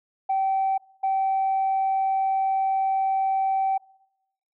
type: tone pair in turn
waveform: sine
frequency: 772 / 772 Hz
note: G5 / G5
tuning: -27 / -27 cents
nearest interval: unison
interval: 0 cents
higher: neither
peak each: -19 dBFS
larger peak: neither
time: 0.29-0.78 / 1.03-3.78 s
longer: second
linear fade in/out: 10 ms
effects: noise-tail reverb RT60 0.9 s tail -24 dB re dry + tanh soft clip ceiling -17 dBFS